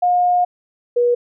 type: tone pair in turn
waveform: sine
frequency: 715 / 483.3 Hz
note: F5 / B4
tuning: +41 / -38 cents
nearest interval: perfect fifth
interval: 679 cents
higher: first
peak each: -12 dBFS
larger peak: neither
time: 0.02-0.45 / 0.96-1.15 s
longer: first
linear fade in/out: 10 ms
effects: none